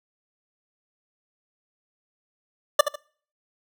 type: tone with echo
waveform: 25% pulse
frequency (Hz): 588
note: D5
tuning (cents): +2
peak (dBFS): -7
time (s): 2.79-2.81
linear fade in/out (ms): 5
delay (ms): 74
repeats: 2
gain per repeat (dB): -10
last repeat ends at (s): 2.958
effects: noise-tail reverb RT60 0.5 s tail -24 dB re dry